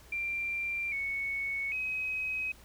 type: tone with pitch steps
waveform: sine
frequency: 2368 / 2215 / 2534 Hz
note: D7 / C#7 / D#7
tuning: +14 / -2 / +31 cents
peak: -31 dBFS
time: 0.12-2.52 s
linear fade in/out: 5 ms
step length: 800 ms
effects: added 60 Hz sine -56 dBFS peak until 2.64 s + pink hiss -57 dBFS RMS until 2.64 s